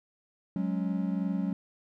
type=chord; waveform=triangle; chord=F# suspended second; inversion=none; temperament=equal; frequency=185 / 207.7 / 277.2 Hz; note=F#3 / G#3 / C#4; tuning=0 / 0 / 0 cents; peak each=-28 / -31 / -33 dBFS; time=0.56-1.53 s; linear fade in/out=2 ms; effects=none